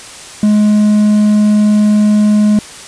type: tone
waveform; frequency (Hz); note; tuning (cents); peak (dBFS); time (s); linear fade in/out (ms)
triangle; 210.3; G#3; +22; -4; 0.43-2.59; 2
effects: white hiss -31 dBFS RMS until 2.87 s + resampled to 22050 Hz